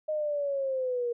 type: linear sweep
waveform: sine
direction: down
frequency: 621 to 471.1 Hz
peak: -27 dBFS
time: 0.08-1.13 s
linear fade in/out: 10 ms
effects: none